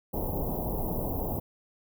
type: band-stop noise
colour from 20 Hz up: pink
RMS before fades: -31 dBFS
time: 0.13-1.4 s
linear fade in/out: 10 ms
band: 900 to 13000 Hz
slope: 48 dB/octave
effects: none